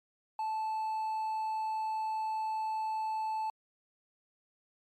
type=tone with hard clipping; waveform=triangle; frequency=875 Hz; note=A5; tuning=10 cents flat; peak=-32 dBFS; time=0.39-3.5 s; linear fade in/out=2 ms; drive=5 dB; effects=MP3 64 kbps